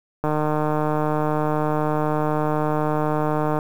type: click train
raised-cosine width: 1 ms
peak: -9 dBFS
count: 510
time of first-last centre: 0.24-3.589 s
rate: 152 Hz
effects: 7-bit